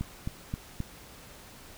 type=click train; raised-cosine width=5 ms; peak=-19 dBFS; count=4; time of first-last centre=0.01-0.804 s; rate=3.78 Hz; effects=pink hiss -50 dBFS RMS until 1.77 s